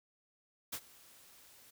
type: noise with ADSR envelope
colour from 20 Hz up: white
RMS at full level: -38 dBFS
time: 0.72-1.71 s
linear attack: 13 ms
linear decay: 63 ms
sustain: -22 dB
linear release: 12 ms
effects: none